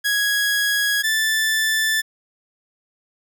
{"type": "tone pair in turn", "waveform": "sawtooth", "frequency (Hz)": [1661.2, 1760], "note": ["G#6", "A6"], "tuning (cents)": [0, 0], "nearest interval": "minor second", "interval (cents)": 100, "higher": "second", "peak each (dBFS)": -14, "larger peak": "neither", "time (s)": [[0.04, 1.03], [1.03, 2.02]], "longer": "neither", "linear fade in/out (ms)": 20, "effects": []}